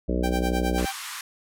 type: harmonic tone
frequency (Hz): 61.5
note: B1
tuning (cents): -7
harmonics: 1 / 3 / 4 / 5 / 6 / 7 / 8 / 9 / 10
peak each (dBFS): -26 / -29 / -33 / -30 / -34 / -33 / -36 / -34 / -38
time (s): 0.08-0.86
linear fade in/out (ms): 10
type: tone with tremolo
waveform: sawtooth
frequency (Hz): 784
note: G5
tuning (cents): 0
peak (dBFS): -23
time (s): 0.23-0.93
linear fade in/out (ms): 10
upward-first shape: sine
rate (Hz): 9.6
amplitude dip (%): 85
type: band-pass noise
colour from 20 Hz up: pink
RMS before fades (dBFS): -36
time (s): 0.78-1.21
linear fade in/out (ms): 2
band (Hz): 970 to 13000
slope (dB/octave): 48
effects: none